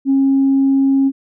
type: tone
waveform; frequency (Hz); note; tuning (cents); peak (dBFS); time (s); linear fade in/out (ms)
sine; 271.6; C#4; -35; -9; 0.05-1.12; 50
effects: tanh soft clip ceiling -6 dBFS